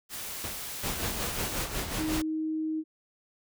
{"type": "noise", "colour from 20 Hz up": "white", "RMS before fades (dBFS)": -38, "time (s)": [0.09, 1.67], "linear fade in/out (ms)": 50}
{"type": "noise with exponential decay", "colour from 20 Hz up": "pink", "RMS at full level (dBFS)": -34, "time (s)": [0.44, 0.73], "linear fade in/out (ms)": 2, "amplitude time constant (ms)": 62}
{"type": "noise with tremolo", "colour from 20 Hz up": "pink", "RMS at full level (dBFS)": -31, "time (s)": [0.83, 2.22], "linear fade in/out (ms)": 5, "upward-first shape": "sine", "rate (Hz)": 5.5, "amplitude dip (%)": 55}
{"type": "tone with pitch glide", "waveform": "sine", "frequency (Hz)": [312.4, 314.4], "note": ["D#4", "D#4"], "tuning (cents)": [7, 18], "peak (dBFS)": -28, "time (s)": [1.97, 2.84], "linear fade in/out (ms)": 50, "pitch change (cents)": 11, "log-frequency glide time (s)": [2.08, 2.28]}
{"effects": []}